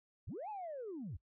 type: linear two-way sweep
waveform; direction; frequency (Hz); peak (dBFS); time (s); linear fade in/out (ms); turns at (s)
sine; up then down; 48.93 to 878 to 64.9; -40; 0.27-1.17; 10; 0.49
effects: noise-tail reverb RT60 0.1 s tail -18 dB re dry + tanh soft clip ceiling -38 dBFS